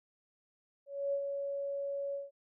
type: tone with ADSR envelope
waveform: sine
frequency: 560 Hz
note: C#5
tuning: 18 cents sharp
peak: -29 dBFS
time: 0.86-2.31 s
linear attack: 270 ms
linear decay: 73 ms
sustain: -5 dB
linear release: 170 ms
effects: none